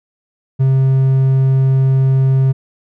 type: tone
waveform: triangle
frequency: 133.2 Hz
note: C3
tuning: 31 cents sharp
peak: -7 dBFS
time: 0.59-2.53 s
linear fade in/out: 20 ms
effects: none